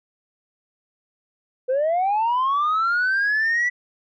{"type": "linear sweep", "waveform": "sine", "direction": "up", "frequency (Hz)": [495.9, 1975], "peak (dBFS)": -16, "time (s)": [1.68, 3.7], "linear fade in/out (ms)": 20, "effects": ["tanh soft clip ceiling -16 dBFS"]}